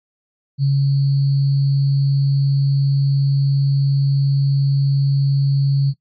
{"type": "tone with sample-and-hold", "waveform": "sine", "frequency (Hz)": 138.59, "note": "C#3", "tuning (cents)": 0, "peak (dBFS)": -12, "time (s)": [0.58, 5.94], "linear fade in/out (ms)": 50, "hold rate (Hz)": 4410, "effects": ["noise-tail reverb RT60 0.1 s tail -19 dB re dry", "MP3 32 kbps"]}